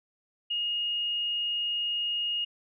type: tone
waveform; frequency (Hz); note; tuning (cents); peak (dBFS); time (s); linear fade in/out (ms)
sine; 2860; F7; +41; -27; 0.5-2.45; 10
effects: none